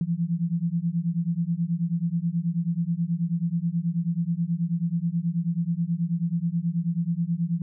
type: beating tone pair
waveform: sine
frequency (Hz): 164.81 / 174.11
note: E3 / F3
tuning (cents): 0 / -5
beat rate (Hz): 9.3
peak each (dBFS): -26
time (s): 0.01-7.62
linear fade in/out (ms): 2
effects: none